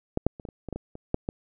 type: clicks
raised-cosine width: 2 ms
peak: -11 / -7 / -27 / -23 / -28 / -22 / -19 / -20 / -27 / -10 / -15 dBFS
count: 11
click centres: 0.174 / 0.266 / 0.398 / 0.452 / 0.488 / 0.687 / 0.727 / 0.76 / 0.954 / 1.144 / 1.289 s
effects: none